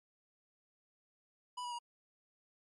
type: tone with pitch steps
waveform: square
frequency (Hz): 987.8 / 970.3 / 953.1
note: B5 / B5 / A#5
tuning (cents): 0 / -31 / +38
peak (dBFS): -40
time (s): 1.57-1.789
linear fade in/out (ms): 10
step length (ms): 73
effects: low-pass 11000 Hz 12 dB/octave + MP3 48 kbps